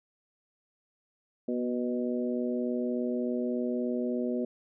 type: harmonic tone with a mistuned harmonic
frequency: 123.47 Hz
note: B2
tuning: in tune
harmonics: 2 / 3 / 4 / 5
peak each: -30 / -34 / -36 / -38 dBFS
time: 1.48-4.45 s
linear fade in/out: 5 ms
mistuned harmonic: 2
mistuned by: -23 cents
effects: none